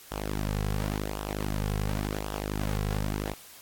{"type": "tone with flanger", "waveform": "sawtooth", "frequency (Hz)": 51.3, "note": "G#1", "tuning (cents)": -21, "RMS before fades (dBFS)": -31, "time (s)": [0.11, 3.34], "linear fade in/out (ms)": 10, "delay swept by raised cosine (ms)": [0.45, 3.35], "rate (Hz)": 0.91, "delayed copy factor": -0.65, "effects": ["white hiss -50 dBFS RMS until 3.61 s", "AAC 64 kbps"]}